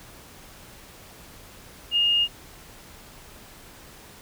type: tone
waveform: sine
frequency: 2840 Hz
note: F7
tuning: 28 cents sharp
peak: -18 dBFS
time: 1.91-2.28 s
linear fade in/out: 50 ms
effects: pink hiss -47 dBFS RMS until 4.21 s